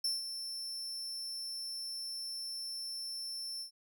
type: tone with ADSR envelope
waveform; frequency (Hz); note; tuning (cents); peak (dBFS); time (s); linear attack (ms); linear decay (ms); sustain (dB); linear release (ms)
40% pulse; 5370; E8; +31; -29; 0.04-3.71; 5; 170; -9; 100
effects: none